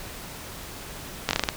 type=slowing click train; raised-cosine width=0.2 ms; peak=-4 dBFS; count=7; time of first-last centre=1.29-1.488 s; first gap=19 ms; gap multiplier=1.22; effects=pink hiss -39 dBFS RMS until 1.56 s